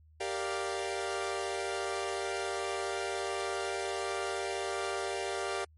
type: chord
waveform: sawtooth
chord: G minor seventh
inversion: none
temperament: equal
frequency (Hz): 392 / 466.2 / 587.3 / 698.5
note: G4 / Bb4 / D5 / F5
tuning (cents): 0 / 0 / 0 / 0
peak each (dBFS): -32 / -36 / -36 / -35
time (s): 0.2-5.65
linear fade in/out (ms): 10
effects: added 78 Hz sine -57 dBFS peak until 5.77 s + MP3 48 kbps